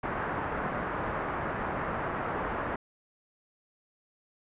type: low-pass noise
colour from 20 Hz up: white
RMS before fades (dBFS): -33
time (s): 0.03-2.76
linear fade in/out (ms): 5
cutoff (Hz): 1500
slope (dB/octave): 24
effects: resampled to 8000 Hz